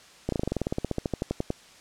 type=slowing click train; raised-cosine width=2 ms; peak=-13 dBFS; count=21; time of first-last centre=0.29-1.504 s; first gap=33 ms; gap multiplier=1.06; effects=white hiss -52 dBFS RMS until 1.8 s + low-pass 7000 Hz 12 dB/octave